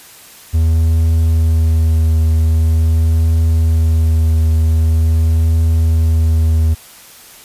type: tone with vibrato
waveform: triangle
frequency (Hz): 80.5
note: E2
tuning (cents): -41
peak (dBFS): -7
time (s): 0.53-6.75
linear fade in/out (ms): 20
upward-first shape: triangle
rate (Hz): 0.44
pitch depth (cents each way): 17
effects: white hiss -39 dBFS RMS until 7.44 s + resampled to 32000 Hz